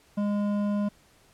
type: tone with hard clipping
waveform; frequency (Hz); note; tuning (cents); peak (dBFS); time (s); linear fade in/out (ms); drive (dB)
sine; 205.2; G#3; -21; -26; 0.17-0.89; 10; 10
effects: pink hiss -60 dBFS RMS until 1.33 s + low-pass 12000 Hz 12 dB/octave